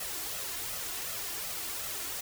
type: noise with flanger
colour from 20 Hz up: white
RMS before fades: -37 dBFS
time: 0-2.21 s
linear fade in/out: 5 ms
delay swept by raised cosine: 1.5 to 2.9 ms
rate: 2.7 Hz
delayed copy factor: +0.6
effects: none